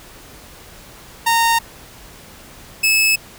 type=tone pair in turn; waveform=sawtooth; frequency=922 / 2600 Hz; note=A#5 / E7; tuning=-19 / -24 cents; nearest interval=octave + tritone; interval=1795 cents; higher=second; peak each=-9 dBFS; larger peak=neither; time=1.26-1.59 / 2.83-3.16 s; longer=neither; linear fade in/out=10 ms; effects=pink hiss -41 dBFS RMS until 3.38 s